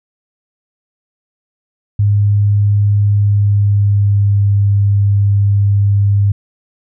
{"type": "tone with pitch glide", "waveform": "sine", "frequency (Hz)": [102.5, 100.8], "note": ["G#2", "G2"], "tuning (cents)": [-22, 49], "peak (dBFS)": -8, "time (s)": [1.99, 6.32], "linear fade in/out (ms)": 5, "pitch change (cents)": -29, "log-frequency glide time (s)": [3.05, 4.51], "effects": []}